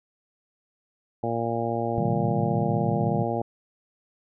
harmonic tone, 116.3 Hz, A#2, 4 cents flat, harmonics 1 / 2 / 3 / 4 / 5 / 6 / 7, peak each -32 / -32 / -32 / -32 / -32 / -32 / -32 dBFS, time 1.23-3.42 s, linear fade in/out 5 ms
sine chord, A half-diminished seventh, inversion none, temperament just, 110 / 132 / 158.4 / 198 Hz, A2 / C3 / Eb3 / G3, 0 / +16 / +31 / +18 cents, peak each -34 / -30 / -28 / -29 dBFS, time 1.98-3.23 s, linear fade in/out 0 ms
effects none

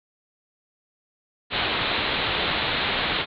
white low-pass noise, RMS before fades -25 dBFS, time 1.5-3.26 s, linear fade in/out 50 ms, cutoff 4100 Hz, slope 96 dB/octave, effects none

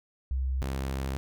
sine / sawtooth tone pair in turn, 65.41 / 66.94 Hz, C2 / C2, 0 / +40 cents, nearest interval unison, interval 40 cents, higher second, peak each -26 dBFS, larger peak neither, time 0.31-0.62 / 0.62-1.17 s, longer second, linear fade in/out 0 ms, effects none

